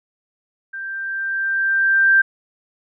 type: tone with level ramp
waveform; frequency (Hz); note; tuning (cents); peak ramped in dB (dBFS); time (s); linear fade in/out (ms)
sine; 1576; G6; +9; -27 to -9; 0.73-2.22; 10
effects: none